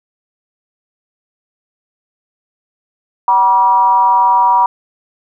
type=tone with frequency modulation; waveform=sine; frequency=962 Hz; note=B5; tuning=46 cents flat; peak=-7 dBFS; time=3.28-4.66 s; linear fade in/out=2 ms; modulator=203 Hz; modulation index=0.57; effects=none